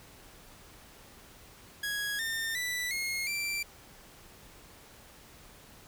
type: tone with pitch steps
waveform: sawtooth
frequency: 1661.2 / 1811.6 / 1975.5 / 2154 / 2349 Hz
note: G#6 / A#6 / B6 / C7 / D7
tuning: 0 / -50 / 0 / +50 / 0 cents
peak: -28 dBFS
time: 1.83-3.63 s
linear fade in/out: 5 ms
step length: 360 ms
effects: pink hiss -54 dBFS RMS until 5.87 s